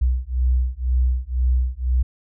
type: beating tone pair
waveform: sine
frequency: 61.74 / 63.74 Hz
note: B1 / C2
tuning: 0 / -45 cents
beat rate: 2 Hz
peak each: -20 dBFS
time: 0.01-2.03 s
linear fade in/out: 10 ms
effects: none